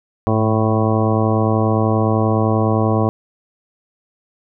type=harmonic tone with a mistuned harmonic; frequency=110 Hz; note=A2; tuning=in tune; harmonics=1 / 2 / 3 / 4 / 5 / 6 / 7 / 9 / 10; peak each=-17 / -20 / -22 / -23 / -24 / -25 / -25 / -27 / -27 dBFS; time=0.27-3.09 s; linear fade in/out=0 ms; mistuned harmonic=1; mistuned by=-51 cents; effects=none